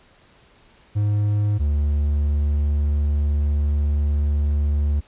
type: tone pair in turn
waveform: triangle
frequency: 103.83 / 73.02 Hz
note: G#2 / D2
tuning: 0 / -9 cents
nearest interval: tritone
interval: 609 cents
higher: first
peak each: -15 dBFS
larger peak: neither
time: 0.95-1.59 / 1.59-5.01 s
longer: second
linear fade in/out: 20 ms
effects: pink hiss -54 dBFS RMS until 5.07 s + resampled to 8000 Hz